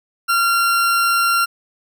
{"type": "tone", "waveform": "40% pulse", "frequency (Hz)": 1378, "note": "F6", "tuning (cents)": -24, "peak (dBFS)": -13, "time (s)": [0.28, 1.46], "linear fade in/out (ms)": 20, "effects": []}